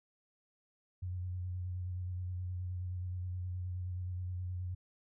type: tone with vibrato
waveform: sine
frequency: 90.5 Hz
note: F#2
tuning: 38 cents flat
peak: -36 dBFS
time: 1.02-4.75 s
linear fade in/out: 10 ms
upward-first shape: square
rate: 9.5 Hz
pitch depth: 21 cents each way
effects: none